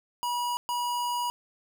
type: tone bursts at uneven times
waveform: square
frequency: 968 Hz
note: B5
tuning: 35 cents flat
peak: -28 dBFS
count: 2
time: 0.23-0.57 / 0.69-1.3 s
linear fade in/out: 0 ms
effects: none